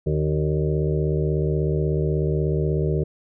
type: harmonic tone with a mistuned harmonic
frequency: 76.4 Hz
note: D#2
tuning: 31 cents flat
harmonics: 1 / 2 / 4 / 5 / 6 / 7 / 8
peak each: -26 / -22 / -34 / -26 / -29 / -36 / -36 dBFS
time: 0.06-3.04 s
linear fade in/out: 10 ms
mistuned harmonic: 7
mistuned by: +49 cents
effects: none